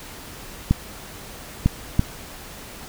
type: clicks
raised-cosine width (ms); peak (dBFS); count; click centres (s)
5; -3; 3; 0.71 / 1.66 / 1.994
effects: pink hiss -39 dBFS RMS until 2.88 s